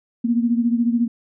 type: beating tone pair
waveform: sine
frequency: 233.1 / 247.1 Hz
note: A#3 / B3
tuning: 0 / +1 cents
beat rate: 14 Hz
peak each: -17 / -22 dBFS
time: 0.24-1.08 s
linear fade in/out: 10 ms
effects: none